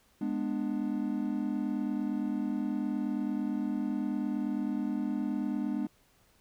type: chord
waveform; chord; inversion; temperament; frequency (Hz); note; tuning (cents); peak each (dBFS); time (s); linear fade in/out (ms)
triangle; G# diminished; none; equal with one note detuned; 207.7 / 246.9 / 296.2; G#3 / B3 / D4; 0 / 0 / +15; -32; 0.21-5.87; 5
effects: pink hiss -66 dBFS RMS until 6.4 s